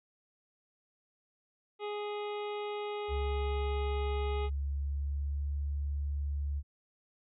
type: harmonic tone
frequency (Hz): 415.3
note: G#4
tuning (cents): 0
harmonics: 1 / 2 / 3 / 5 / 6 / 7 / 8 / 9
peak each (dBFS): -36 / -42 / -46 / -50 / -52 / -53 / -54 / -55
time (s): 1.79-4.5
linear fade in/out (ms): 50
type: tone with pitch glide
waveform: sine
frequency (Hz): 69.4 to 71.56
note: C#2 to D2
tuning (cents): +3 to -44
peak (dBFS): -31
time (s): 3.08-6.63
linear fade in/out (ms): 50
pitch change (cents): +53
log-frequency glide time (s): 4.23-5.53
effects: none